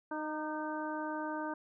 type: harmonic tone with a mistuned harmonic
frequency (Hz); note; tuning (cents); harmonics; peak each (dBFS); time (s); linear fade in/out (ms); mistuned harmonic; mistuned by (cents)
307.8; D#4; -19; 1 / 2 / 3 / 4 / 5; -39 / -42 / -40 / -46 / -44; 0.11-1.54; 5; 4; -26
effects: none